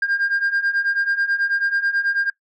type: beating tone pair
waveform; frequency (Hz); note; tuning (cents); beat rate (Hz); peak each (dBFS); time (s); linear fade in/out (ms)
sine; 1600 / 1609.2; G6 / G6; +35 / +45; 9.2; -21 / -18; 0.02-2.3; 5
effects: noise-tail reverb RT60 0.1 s tail -20 dB re dry + tanh soft clip ceiling -14 dBFS